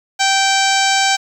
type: harmonic tone with a mistuned harmonic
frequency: 779 Hz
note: G5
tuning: 11 cents flat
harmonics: 1 / 2 / 3 / 4 / 5 / 6 / 7 / 8 / 9 / 10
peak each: -16 / -19 / -21 / -22 / -23 / -24 / -24 / -25 / -26 / -26 dBFS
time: 0.19-1.17 s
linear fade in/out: 20 ms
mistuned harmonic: 6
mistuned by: -21 cents
effects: 7-bit